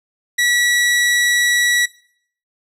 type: tone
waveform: sawtooth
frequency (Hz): 1938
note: B6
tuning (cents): -33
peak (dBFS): -10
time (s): 0.38-1.86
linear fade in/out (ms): 10
effects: noise-tail reverb RT60 0.6 s tail -19 dB re dry + low-pass 11000 Hz 12 dB/octave